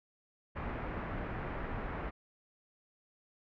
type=low-pass noise; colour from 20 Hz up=pink; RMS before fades=-39 dBFS; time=0.55-2.11 s; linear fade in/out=20 ms; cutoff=2000 Hz; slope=24 dB/octave; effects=none